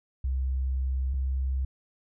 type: tone pair in turn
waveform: sine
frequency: 65.41 / 65.9 Hz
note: C2 / C2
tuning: 0 / +13 cents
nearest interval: unison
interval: 13 cents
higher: second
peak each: -25 dBFS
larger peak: neither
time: 0.24-1.14 / 1.14-1.65 s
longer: first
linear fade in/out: 5 ms
effects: none